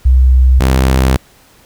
sine / sawtooth tone pair in turn, 64.1 / 65.3 Hz, C2 / C2, -35 / -3 cents, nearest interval unison, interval 32 cents, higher second, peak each -4 dBFS, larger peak neither, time 0.05-0.6 / 0.6-1.17 s, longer second, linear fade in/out 10 ms, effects pink hiss -46 dBFS RMS until 1.65 s

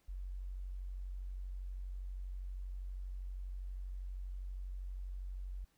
sine tone, 46.25 Hz, F#1, in tune, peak -40 dBFS, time 0.08-5.65 s, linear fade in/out 10 ms, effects pink hiss -75 dBFS RMS until 5.77 s

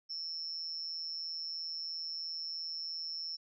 sine tone with amplitude modulation, 5400 Hz, E8, 41 cents sharp, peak -34 dBFS, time 0.09-3.37 s, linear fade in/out 20 ms, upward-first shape sine, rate 163 Hz, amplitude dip 75%, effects none

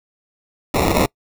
white noise with sample-and-hold, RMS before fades -17 dBFS, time 0.74-1.06 s, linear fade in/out 2 ms, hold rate 1575 Hz, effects noise-tail reverb RT60 0.1 s tail -25 dB re dry

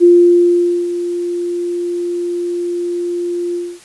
sine tone with ADSR envelope, 349.2 Hz, F4, in tune, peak -3 dBFS, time 0-3.8 s, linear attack 34 ms, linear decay 840 ms, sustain -13 dB, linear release 250 ms, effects white hiss -42 dBFS RMS until 3.84 s + resampled to 24000 Hz

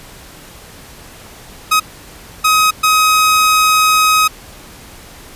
sawtooth tone bursts at uneven times, 1264 Hz, D#6, 27 cents sharp, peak -5 dBFS, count 3, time 1.71-1.8 / 2.44-2.71 / 2.83-4.28 s, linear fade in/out 10 ms, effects pink hiss -37 dBFS RMS until 5.35 s + resampled to 32000 Hz

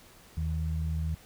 sine tone pair together, 79.3 / 158.6 Hz, D#2 / D#3, +33 / +33 cents, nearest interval octave, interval 1200 cents, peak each -29 / -34 dBFS, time 0.37-1.15 s, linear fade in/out 5 ms, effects pink hiss -55 dBFS RMS until 1.25 s

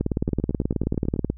two click trains, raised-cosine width 3 ms, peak -16 / -9 dBFS, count 9 / 25, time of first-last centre 0.29-1.162 / 0.01-1.3 s, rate 9.17 / 18.6 Hz, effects added 60 Hz sine -40 dBFS peak until 1.37 s

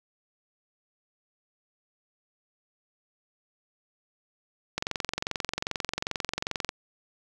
click train, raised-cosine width 0.2 ms, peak -11 dBFS, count 44, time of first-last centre 4.78-6.691 s, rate 22.5 Hz, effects none

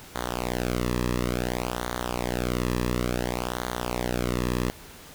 sawtooth tone with flanger, 61 Hz, B1, 21 cents flat, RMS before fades -28 dBFS, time 0.15-4.7 s, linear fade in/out 0 ms, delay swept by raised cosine 0.38 to 1.37 ms, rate 0.57 Hz, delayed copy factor -0.9, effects pink hiss -46 dBFS RMS until 5.14 s

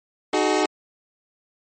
25% pulse tone cluster, 307.2 / 372.8 / 423.1 Hz, D#4 / F#4 / G#4, -22 / +13 / +32 cents, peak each -19 dBFS, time 0.33-0.66 s, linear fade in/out 5 ms, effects MP3 32 kbps

